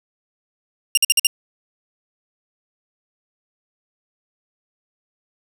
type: tone bursts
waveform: 15% pulse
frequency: 2799 Hz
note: F7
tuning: 3 cents sharp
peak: -4 dBFS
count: 5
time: 0.95-1.27 s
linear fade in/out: 2 ms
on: 24 ms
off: 50 ms
effects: none